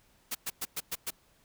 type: noise bursts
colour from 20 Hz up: white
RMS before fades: -34 dBFS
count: 6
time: 0.31-1.106 s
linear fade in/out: 10 ms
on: 41 ms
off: 110 ms
effects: pink hiss -66 dBFS RMS until 1.44 s